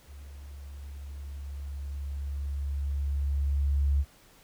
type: tone with level ramp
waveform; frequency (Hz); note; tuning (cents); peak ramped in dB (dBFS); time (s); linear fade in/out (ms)
sine; 70.3; C#2; +25; -43 to -21; 0.06-4.05; 50
effects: pink hiss -58 dBFS RMS until 4.43 s